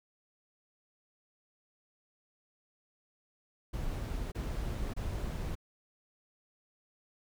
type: noise bursts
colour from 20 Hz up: brown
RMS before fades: -36 dBFS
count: 3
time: 3.73-5.554 s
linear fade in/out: 10 ms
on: 590 ms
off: 27 ms
effects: none